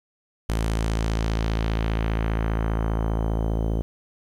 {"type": "tone with low-pass filter sweep", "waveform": "sawtooth", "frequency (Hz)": 55, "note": "A1", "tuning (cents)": 0, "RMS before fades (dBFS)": -24, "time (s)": [0.49, 3.82], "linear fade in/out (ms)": 0, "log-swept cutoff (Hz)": [12000, 510], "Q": 1.1, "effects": ["9-bit"]}